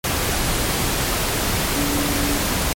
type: tone in noise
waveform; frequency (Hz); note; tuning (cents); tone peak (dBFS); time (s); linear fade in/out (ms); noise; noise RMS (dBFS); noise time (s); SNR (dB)
sine; 286.8; D4; -41; -23; 1.76-2.38; 2; pink; -21; 0.04-2.73; -5
effects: MP3 64 kbps